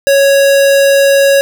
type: tone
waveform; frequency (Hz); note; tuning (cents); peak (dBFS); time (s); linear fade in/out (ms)
square; 554; C#5; -1; -6; 0.07-1.41; 0
effects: none